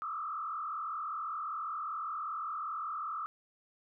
sine tone with frequency modulation, 1246 Hz, D#6, 2 cents sharp, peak -35 dBFS, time 0.02-3.26 s, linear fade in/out 0 ms, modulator 42.6 Hz, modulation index 1.9, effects none

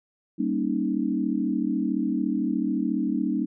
sine chord, Eb dominant seventh, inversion first, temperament equal, 196 / 233.1 / 277.2 / 311.1 Hz, G3 / Bb3 / Db4 / Eb4, 0 / 0 / 0 / 0 cents, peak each -29 / -28 / -28 / -28 dBFS, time 0.38-3.46 s, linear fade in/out 20 ms, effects none

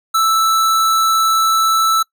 square tone, 1318.5 Hz, E6, in tune, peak -12 dBFS, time 0.14-2.03 s, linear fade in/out 10 ms, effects noise-tail reverb RT60 0.1 s tail -23 dB re dry

